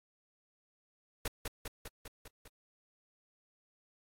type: noise with echo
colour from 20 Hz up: pink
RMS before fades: -35 dBFS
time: 1.25-1.28 s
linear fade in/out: 5 ms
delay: 200 ms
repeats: 6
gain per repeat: -3 dB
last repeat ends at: 2.48 s
effects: AAC 48 kbps